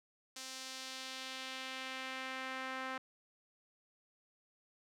sawtooth tone with band-pass filter sweep, 261.6 Hz, C4, in tune, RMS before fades -44 dBFS, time 0.36-2.98 s, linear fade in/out 5 ms, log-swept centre 5900 to 1500 Hz, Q 1.2, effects none

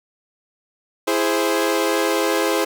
sawtooth chord, E augmented, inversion none, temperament equal with one note detuned, 331.7 / 415.3 / 523.3 Hz, E4 / G#4 / B#4, +11 / 0 / 0 cents, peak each -18 dBFS, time 1.07-2.65 s, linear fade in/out 10 ms, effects none

